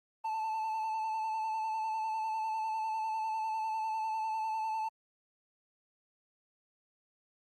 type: tone with vibrato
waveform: triangle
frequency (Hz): 880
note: A5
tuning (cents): 0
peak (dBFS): -30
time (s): 0.24-4.89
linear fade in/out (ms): 10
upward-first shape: square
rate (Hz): 10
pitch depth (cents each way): 22
effects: Opus 24 kbps